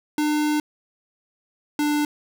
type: tone pair in turn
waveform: square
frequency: 300 / 296 Hz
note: D4 / D4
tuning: +37 / +14 cents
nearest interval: unison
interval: 23 cents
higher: first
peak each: -20 dBFS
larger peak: neither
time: 0.18-0.6 / 1.79-2.05 s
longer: first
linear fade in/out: 2 ms
effects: none